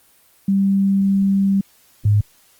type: tone pair in turn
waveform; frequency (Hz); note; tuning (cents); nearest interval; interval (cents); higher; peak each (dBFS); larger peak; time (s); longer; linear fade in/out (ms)
sine; 196 / 103.83; G3 / G#2; 0 / 0; major seventh; 1100; first; -13 / -11; second; 0.48-1.61 / 2.05-2.21; first; 5
effects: white hiss -54 dBFS RMS until 2.59 s + Opus 24 kbps